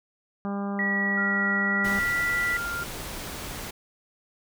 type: harmonic tone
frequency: 200 Hz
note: G3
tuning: 35 cents sharp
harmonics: 1 / 2 / 3 / 4 / 5 / 6 / 7 / 8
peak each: -28 / -38 / -39 / -38 / -43 / -40 / -48 / -51 dBFS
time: 0.45-1.99 s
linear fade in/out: 0 ms
type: tone with pitch glide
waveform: sine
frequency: 1932 to 1966.9 Hz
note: B6 to B6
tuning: -39 to -8 cents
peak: -24 dBFS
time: 0.79-2.57 s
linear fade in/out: 2 ms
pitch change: +31 cents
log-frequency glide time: 1.61-2.24 s
type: tone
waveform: sine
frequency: 1396.9 Hz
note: F6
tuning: in tune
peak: -29 dBFS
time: 1.17-2.84 s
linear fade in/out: 10 ms
type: noise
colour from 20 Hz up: pink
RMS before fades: -36 dBFS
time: 1.84-3.71 s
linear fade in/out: 10 ms
effects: none